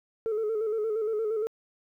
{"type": "tone with vibrato", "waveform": "sine", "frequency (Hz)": 435.8, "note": "A4", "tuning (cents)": -17, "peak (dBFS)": -24, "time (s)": [0.26, 1.47], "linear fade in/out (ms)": 0, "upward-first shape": "square", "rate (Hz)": 8.6, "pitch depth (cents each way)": 53, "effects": ["tanh soft clip ceiling -24 dBFS", "11-bit"]}